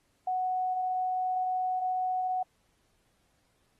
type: tone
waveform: sine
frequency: 740 Hz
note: F#5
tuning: in tune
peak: -27 dBFS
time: 0.27-2.43 s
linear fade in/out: 5 ms
effects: pink hiss -72 dBFS RMS until 3.79 s + AAC 32 kbps